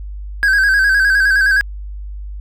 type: tone with vibrato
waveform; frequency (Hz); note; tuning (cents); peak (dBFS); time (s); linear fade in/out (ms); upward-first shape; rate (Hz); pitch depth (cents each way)
triangle; 1593; G6; +27; -8; 0.43-1.61; 0; square; 9.7; 57
effects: added 50 Hz sine -25 dBFS peak until 2.4 s